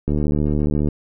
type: click train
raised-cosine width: 3 ms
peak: -8 dBFS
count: 61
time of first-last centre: 0.08-0.886 s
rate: 74.4 Hz
effects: none